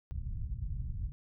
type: low-pass noise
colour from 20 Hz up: pink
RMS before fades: -37 dBFS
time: 0.11-1.12 s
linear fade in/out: 0 ms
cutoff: 120 Hz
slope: 24 dB/octave
effects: none